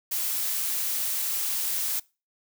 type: noise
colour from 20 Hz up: blue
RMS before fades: -28 dBFS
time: 0.11-2 s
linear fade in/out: 10 ms
effects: noise-tail reverb RT60 0.3 s tail -23 dB re dry